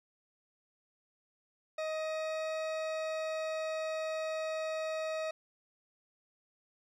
40% pulse tone with pitch glide, 628 to 632.4 Hz, D#5 to D#5, +16 to +28 cents, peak -33 dBFS, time 1.78-5.31 s, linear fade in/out 5 ms, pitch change +12 cents, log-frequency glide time 1.92-2.55 s, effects low-pass 5000 Hz 12 dB/octave + 12-bit

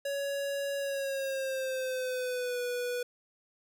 square tone with pitch glide, 560 to 490.3 Hz, C#5 to B4, +18 to -13 cents, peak -32 dBFS, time 0.05-3.03 s, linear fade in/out 5 ms, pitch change -231 cents, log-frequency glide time 0.77-2.6 s, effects none

